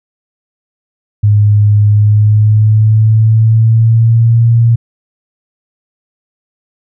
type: tone with pitch glide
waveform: sine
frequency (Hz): 104.2 to 116.29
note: G#2 to A#2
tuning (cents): +6 to -4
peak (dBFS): -4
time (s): 1.23-4.76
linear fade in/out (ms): 10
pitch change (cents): +190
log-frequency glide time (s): 1.87-4.47
effects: none